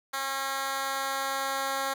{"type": "tone with high-pass filter sweep", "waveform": "10% pulse", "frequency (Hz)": 271.1, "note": "C#4", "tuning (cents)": -38, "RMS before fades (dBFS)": -31, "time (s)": [0.13, 1.94], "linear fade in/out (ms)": 10, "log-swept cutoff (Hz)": [1000, 580], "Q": 0.8, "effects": []}